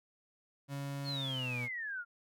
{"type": "tone with pitch glide", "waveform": "35% pulse", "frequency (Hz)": [140, 122.58], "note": ["C#3", "B2"], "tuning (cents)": [18, -13], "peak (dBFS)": -36, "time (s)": [0.68, 1.69], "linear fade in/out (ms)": 50, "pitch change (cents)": -231, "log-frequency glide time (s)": [1.12, 1.57]}
{"type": "exponential sweep", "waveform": "sine", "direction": "down", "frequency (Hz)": [4428, 1381], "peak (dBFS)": -37, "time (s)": [1.04, 2.05], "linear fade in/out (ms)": 50}
{"effects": []}